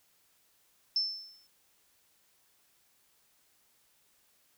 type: tone with exponential decay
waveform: sine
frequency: 5300 Hz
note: E8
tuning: 9 cents sharp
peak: -24 dBFS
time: 0.96-1.47 s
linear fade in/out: 2 ms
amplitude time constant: 110 ms
effects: white hiss -69 dBFS RMS until 4.57 s